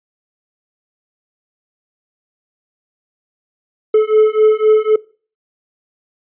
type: beating tone pair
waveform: triangle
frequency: 430 / 433.9 Hz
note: A4 / A4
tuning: -40 / -24 cents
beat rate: 3.9 Hz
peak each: -10 dBFS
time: 3.94-4.96 s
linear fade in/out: 5 ms
effects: noise-tail reverb RT60 0.4 s tail -22 dB re dry + resampled to 8000 Hz